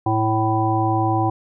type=harmonic tone; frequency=110 Hz; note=A2; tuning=in tune; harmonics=1 / 3 / 5 / 7 / 9; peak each=-21 / -22 / -32 / -21 / -25 dBFS; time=0.06-1.3 s; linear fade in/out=5 ms; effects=none